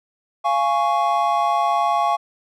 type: chord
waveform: triangle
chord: Db major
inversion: first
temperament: just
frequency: 693 / 831.5 / 1108.7 Hz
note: F5 / Ab5 / Db6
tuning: -14 / +2 / 0 cents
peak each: -19 dBFS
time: 0.44-2.17 s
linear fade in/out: 20 ms
effects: none